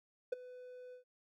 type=tone with ADSR envelope; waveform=triangle; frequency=500 Hz; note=B4; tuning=21 cents sharp; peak=-28 dBFS; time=0.32-1.04 s; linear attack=8 ms; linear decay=14 ms; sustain=-19 dB; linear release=110 ms; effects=none

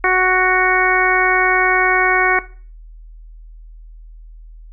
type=harmonic tone; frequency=370 Hz; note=F#4; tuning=in tune; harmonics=1 / 2 / 3 / 4 / 5 / 6; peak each=-19 / -19 / -19 / -19 / -19 / -19 dBFS; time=0.04-2.39 s; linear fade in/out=2 ms; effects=noise-tail reverb RT60 0.4 s tail -17 dB re dry + added 40 Hz sine -35 dBFS peak until 4.72 s

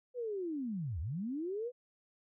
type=linear two-way sweep; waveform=sine; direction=down then up; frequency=507 to 69.3 to 507 Hz; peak=-35 dBFS; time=0.14-1.72 s; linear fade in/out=50 ms; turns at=1 s; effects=none

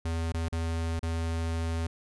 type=tone with dropouts; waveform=square; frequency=82.41 Hz; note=E2; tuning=in tune; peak=-29 dBFS; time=0.05-1.87 s; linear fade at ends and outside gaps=5 ms; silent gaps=0.322-0.341 / 0.485-0.525 / 0.994-1.029 s; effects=resampled to 24000 Hz

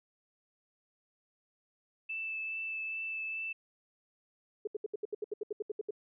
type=tone with vibrato; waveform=sine; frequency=2637 Hz; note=E7; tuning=in tune; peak=-35 dBFS; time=2.09-3.53 s; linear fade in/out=10 ms; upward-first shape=triangle; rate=2.4 Hz; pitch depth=12 cents each way
type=tone bursts; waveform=sine; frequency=419.7 Hz; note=G#4; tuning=18 cents sharp; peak=-32 dBFS; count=14; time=4.65-5.908 s; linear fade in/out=5 ms; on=23 ms; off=72 ms
effects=none

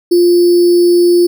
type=tone with sample-and-hold; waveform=sine; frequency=349.8 Hz; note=F4; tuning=3 cents sharp; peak=-5 dBFS; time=0.11-1.27 s; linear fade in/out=10 ms; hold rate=4900 Hz; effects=none

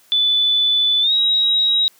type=tone with pitch glide; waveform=sine; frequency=3486 to 3824 Hz; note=A7 to A#7; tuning=-17 to +43 cents; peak=-13 dBFS; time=0.12-1.88 s; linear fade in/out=0 ms; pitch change=+160 cents; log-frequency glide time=1.01-1.13 s; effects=white hiss -53 dBFS RMS until 1.99 s + high-pass 150 Hz 12 dB/octave

